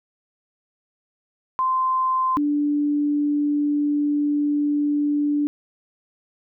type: tone pair in turn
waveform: sine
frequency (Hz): 1038 / 292.5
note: C6 / D4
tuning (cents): -14 / -7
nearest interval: octave + minor seventh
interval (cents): 2193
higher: first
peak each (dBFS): -18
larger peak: neither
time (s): 1.59-2.37 / 2.37-5.47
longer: second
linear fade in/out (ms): 0
effects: none